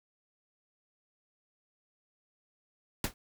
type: noise with exponential decay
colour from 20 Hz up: pink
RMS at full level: -26 dBFS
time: 3.04-3.14 s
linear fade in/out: 2 ms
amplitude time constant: 21 ms
effects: none